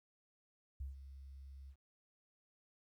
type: tone with ADSR envelope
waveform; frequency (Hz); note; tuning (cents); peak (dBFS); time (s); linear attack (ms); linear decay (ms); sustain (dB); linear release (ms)
sine; 67.8; C#2; -38; -39; 0.8-1.76; 7; 140; -11; 66
effects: 13-bit